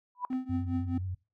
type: tone with exponential growth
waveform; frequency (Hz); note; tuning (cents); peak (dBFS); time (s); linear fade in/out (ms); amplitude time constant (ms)
sine; 987.8; B5; 0; -26; 0.15-0.25; 1; 20
type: tone with tremolo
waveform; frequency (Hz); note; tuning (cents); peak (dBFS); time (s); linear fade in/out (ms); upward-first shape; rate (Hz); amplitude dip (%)
triangle; 257.8; C4; -26; -25; 0.3-0.98; 5; triangle; 4.9; 95
type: click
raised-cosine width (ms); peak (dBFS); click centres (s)
0.5; -32; 0.33
type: tone with vibrato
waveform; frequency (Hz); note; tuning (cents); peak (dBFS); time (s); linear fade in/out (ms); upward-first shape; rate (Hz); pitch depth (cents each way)
sine; 92.5; F#2; 0; -32; 0.49-1.15; 10; sine; 9.3; 40
effects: noise-tail reverb RT60 0.3 s tail -23 dB re dry